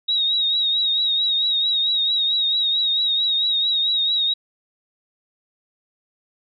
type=tone with vibrato; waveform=sine; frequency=3791 Hz; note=A#7; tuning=28 cents sharp; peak=-17 dBFS; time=0.08-4.34 s; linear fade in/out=10 ms; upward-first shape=triangle; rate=4.5 Hz; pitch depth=62 cents each way; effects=none